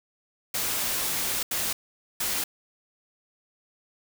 white noise bursts at uneven times, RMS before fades -28 dBFS, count 3, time 0.54-1.43 / 1.51-1.73 / 2.2-2.44 s, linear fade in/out 5 ms, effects none

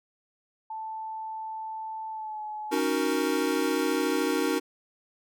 sine tone with pitch glide, 880 to 852.5 Hz, A5 to G#5, 0 to +45 cents, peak -33 dBFS, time 0.7-2.79 s, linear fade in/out 5 ms, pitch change -55 cents, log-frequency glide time 2.1-2.42 s
square chord, D# minor seventh, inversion third, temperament equal, 277.2 / 311.1 / 370 / 466.2 Hz, C#4 / D#4 / F#4 / A#4, 0 / 0 / 0 / 0 cents, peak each -31 / -30 / -31 / -31 dBFS, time 2.71-4.6 s, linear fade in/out 20 ms
effects none

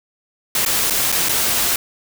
white noise with dropouts, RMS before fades -18 dBFS, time 0.55-1.76 s, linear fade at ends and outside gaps 2 ms, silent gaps 0.651-0.661 / 0.9-0.906 / 1.119-1.124 / 1.287-1.292 s, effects none

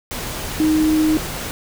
sine tone in noise, 311.1 Hz, D#4, in tune, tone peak -13 dBFS, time 0.6-1.17 s, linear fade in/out 0 ms, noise pink, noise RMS -27 dBFS, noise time 0.11-1.51 s, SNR +11 dB, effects none

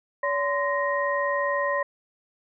sine tone cluster, 569 / 1034 / 1872 Hz, C#5 / C6 / A#6, +45 / -21 / +7 cents, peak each -26 / -27 / -28 dBFS, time 0.23-1.83 s, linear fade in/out 5 ms, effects none

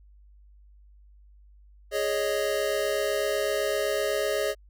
square chord, Ab suspended fourth, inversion none, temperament equal, 415.3 / 554.4 / 622.3 Hz, Ab4 / Db5 / Eb5, 0 / 0 / 0 cents, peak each -30 dBFS, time 1.91-4.55 s, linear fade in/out 50 ms, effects added 50 Hz sine -51 dBFS peak until 4.69 s

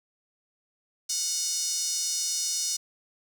5% pulse tone with high-pass filter, 732 Hz, F#5, 19 cents flat, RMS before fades -29 dBFS, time 1.09-2.77 s, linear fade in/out 10 ms, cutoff 5500 Hz, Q 2.3, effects 8-bit

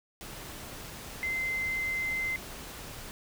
sine tone in noise, 2072 Hz, C7, 17 cents flat, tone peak -29 dBFS, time 1.23-2.36 s, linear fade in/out 0 ms, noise pink, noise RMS -43 dBFS, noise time 0.21-3.11 s, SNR +11 dB, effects none

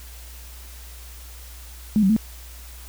sine tone with pitch steps, 213.5 / 191.3 / 219.4 Hz, G#3 / G3 / A3, +48 / -42 / -5 cents, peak -14 dBFS, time 1.96-2.164 s, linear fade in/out 0 ms, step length 68 ms, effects added 60 Hz sine -39 dBFS peak until 2.88 s + white hiss -45 dBFS RMS until 2.88 s

